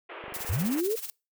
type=band-pass noise; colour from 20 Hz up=pink; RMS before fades=-42 dBFS; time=0.09-0.81 s; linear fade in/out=10 ms; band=350 to 3000 Hz; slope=48 dB/octave
type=click train; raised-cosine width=2 ms; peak=-33 dBFS; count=11; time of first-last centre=0.24-0.657 s; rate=24 Hz
type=noise with tremolo; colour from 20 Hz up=blue; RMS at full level=-34 dBFS; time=0.34-1.1 s; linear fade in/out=0 ms; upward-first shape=sine; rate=16 Hz; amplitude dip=75%
type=linear sweep; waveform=sine; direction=up; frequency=67.6 to 466.2 Hz; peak=-25 dBFS; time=0.49-0.96 s; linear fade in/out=10 ms
effects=noise-tail reverb RT60 0.3 s tail -26 dB re dry